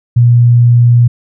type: tone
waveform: sine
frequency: 120 Hz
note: B2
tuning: 49 cents flat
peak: -3 dBFS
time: 0.16-1.08 s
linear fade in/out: 10 ms
effects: none